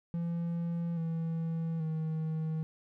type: tone with pitch steps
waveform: triangle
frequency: 169.6 / 164.01 / 158.61 Hz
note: E3 / E3 / D#3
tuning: +50 / -8 / +34 cents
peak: -29 dBFS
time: 0.14-2.63 s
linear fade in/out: 0 ms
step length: 830 ms
effects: none